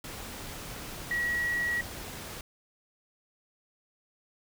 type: tone in noise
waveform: sine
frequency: 1918 Hz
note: A#6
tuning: 49 cents sharp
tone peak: -27 dBFS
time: 1.11-1.81 s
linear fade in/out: 2 ms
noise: pink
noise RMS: -41 dBFS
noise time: 0.04-2.41 s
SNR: +11 dB
effects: none